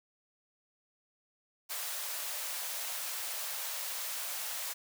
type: high-pass noise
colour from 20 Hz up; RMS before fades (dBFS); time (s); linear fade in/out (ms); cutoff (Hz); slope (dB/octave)
white; -38; 1.69-4.74; 20; 510; 48
effects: none